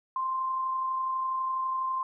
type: tone with amplitude modulation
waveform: sine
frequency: 1046.5 Hz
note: C6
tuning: in tune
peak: -26 dBFS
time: 0.16-2.03 s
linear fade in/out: 2 ms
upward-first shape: sine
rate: 32.1 Hz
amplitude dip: 25%
effects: none